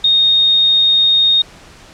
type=tone; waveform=sine; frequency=3704 Hz; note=A#7; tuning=12 cents flat; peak=-8 dBFS; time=0.04-1.42 s; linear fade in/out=5 ms; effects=pink hiss -40 dBFS RMS until 1.93 s + low-pass 7000 Hz 12 dB/octave